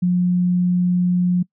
sine tone, 178.8 Hz, F3, 41 cents sharp, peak -14 dBFS, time 0.02-1.43 s, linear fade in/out 10 ms, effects noise-tail reverb RT60 0.1 s tail -24 dB re dry

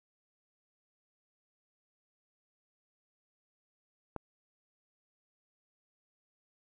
click, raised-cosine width 1 ms, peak -23 dBFS, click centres 4.163 s, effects none

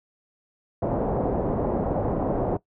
white low-pass noise, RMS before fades -25 dBFS, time 0.82-2.57 s, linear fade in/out 5 ms, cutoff 680 Hz, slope 24 dB/octave, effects noise-tail reverb RT60 0.1 s tail -18 dB re dry

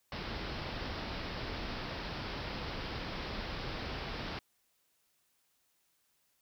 pink low-pass noise, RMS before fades -40 dBFS, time 0.12-4.39 s, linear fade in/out 2 ms, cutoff 5300 Hz, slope 96 dB/octave, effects white hiss -75 dBFS RMS until 6.41 s

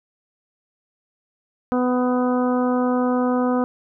harmonic tone, 249.7 Hz, B3, 19 cents sharp, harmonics 1 / 2 / 3 / 4 / 5 / 6, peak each -19 / -23 / -28 / -30 / -30 / -38 dBFS, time 1.72-3.64 s, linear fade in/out 0 ms, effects none

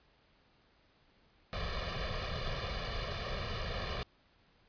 pink noise with comb filter, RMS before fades -37 dBFS, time 1.53-4.03 s, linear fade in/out 0 ms, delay 1.7 ms, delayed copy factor +0.85, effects pink hiss -68 dBFS RMS until 4.68 s + resampled to 11025 Hz

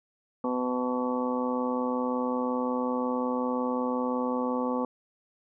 harmonic tone, 125.5 Hz, B2, 28 cents sharp, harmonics 2 / 3 / 4 / 5 / 6 / 7 / 8 / 9, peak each -29 / -41 / -31 / -43 / -43 / -35 / -43 / -36 dBFS, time 0.44-4.85 s, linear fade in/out 2 ms, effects none

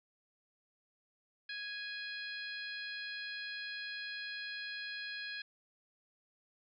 harmonic tone, 830 Hz, G#5, 1 cent flat, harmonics 2 / 3 / 4 / 5 / 6, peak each -43 / -47 / -49 / -47 / -54 dBFS, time 1.49-5.42 s, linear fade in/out 5 ms, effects none

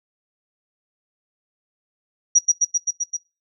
sine tone with echo, 5770 Hz, F#8, 44 cents flat, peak -9 dBFS, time 2.35-2.39 s, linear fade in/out 10 ms, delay 130 ms, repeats 6, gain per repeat -2 dB, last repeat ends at 3.17 s, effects noise-tail reverb RT60 0.3 s tail -26 dB re dry

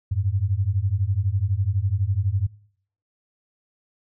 sine beating tone pair, 91.7 / 103.7 Hz, F#2 / G#2, -15 / -2 cents, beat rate 12 Hz, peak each -23 dBFS, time 0.11-2.47 s, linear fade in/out 10 ms, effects noise-tail reverb RT60 0.6 s tail -22 dB re dry

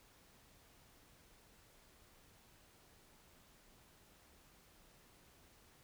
silence, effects pink hiss -66 dBFS RMS until 5.83 s

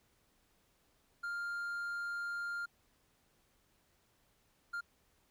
triangle tone bursts at uneven times, 1400 Hz, F6, 4 cents sharp, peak -35 dBFS, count 2, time 1.23-2.66 / 4.73-4.81 s, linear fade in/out 10 ms, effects pink hiss -73 dBFS RMS until 5.3 s

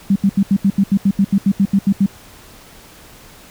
sine tone bursts, 196.9 Hz, G3, 8 cents sharp, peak -9 dBFS, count 15, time 0.1-2.062 s, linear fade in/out 5 ms, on 58 ms, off 78 ms, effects pink hiss -42 dBFS RMS until 3.5 s

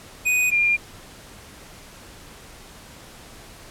square / sine tone pair in turn, 2489 / 2403 Hz, D#7 / D7, 0 / +39 cents, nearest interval minor second, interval 61 cents, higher first, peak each -18 / -16 dBFS, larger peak second, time 0.25-0.51 / 0.51-0.77 s, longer neither, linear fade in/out 20 ms, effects pink hiss -44 dBFS RMS until 3.7 s + low-pass 12000 Hz 12 dB/octave

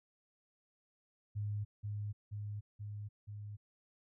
sine tone with echo, 103.83 Hz, G#2, in tune, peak -35 dBFS, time 1.35-1.65 s, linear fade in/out 20 ms, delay 480 ms, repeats 4, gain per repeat -2 dB, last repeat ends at 3.57 s, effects none

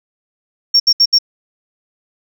sine tone bursts, 5510 Hz, F8, 24 cents flat, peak -5 dBFS, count 4, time 0.74-1.187 s, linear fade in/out 10 ms, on 60 ms, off 69 ms, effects tanh soft clip ceiling -3 dBFS

